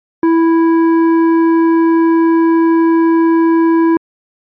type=tone with hard clipping; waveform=sine; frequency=329.6 Hz; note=E4; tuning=in tune; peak=-9 dBFS; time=0.23-3.97 s; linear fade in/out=2 ms; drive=10 dB; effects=low-pass 2000 Hz 12 dB/octave + MP3 48 kbps